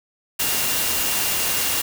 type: tone in noise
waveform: sine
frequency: 2794 Hz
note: F7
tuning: in tune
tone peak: -32 dBFS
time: 0.39-1.82 s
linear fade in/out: 10 ms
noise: white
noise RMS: -22 dBFS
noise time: 0.39-1.82 s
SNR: -13 dB
effects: none